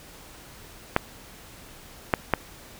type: clicks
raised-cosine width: 0.5 ms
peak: -3 dBFS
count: 3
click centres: 0.964 / 2.138 / 2.337 s
effects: pink hiss -47 dBFS RMS until 2.79 s